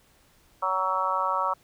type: harmonic tone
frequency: 187.8 Hz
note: F#3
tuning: 26 cents sharp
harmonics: 3 / 4 / 5 / 6 / 7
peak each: -33 / -35 / -28 / -28 / -29 dBFS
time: 0.62-1.54 s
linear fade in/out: 10 ms
effects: pink hiss -61 dBFS RMS until 1.63 s